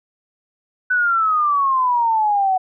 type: exponential sweep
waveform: sine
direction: down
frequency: 1509 to 740 Hz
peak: -14 dBFS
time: 0.9-2.58 s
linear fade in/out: 10 ms
effects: none